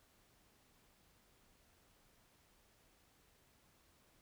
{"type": "silence", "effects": ["pink hiss -71 dBFS RMS until 4.21 s"]}